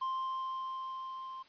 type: tone with level ramp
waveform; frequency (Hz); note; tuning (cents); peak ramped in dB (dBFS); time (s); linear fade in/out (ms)
triangle; 1049; C6; +4; -30 to -40; 0.01-1.43; 10
effects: white hiss -62 dBFS RMS until 1.48 s + resampled to 11025 Hz